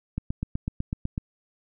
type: click train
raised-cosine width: 5 ms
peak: -15 dBFS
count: 9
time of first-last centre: 0.18-1.179 s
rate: 8.01 Hz
effects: none